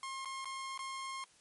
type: tone with dropouts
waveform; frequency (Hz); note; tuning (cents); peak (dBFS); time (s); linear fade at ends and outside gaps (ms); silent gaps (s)
sawtooth; 1069; C6; +37; -36; 0.03-1.24; 1; 0.248-0.256 / 0.446-0.455 / 0.777-0.791
effects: white hiss -65 dBFS RMS until 1.4 s + MP3 48 kbps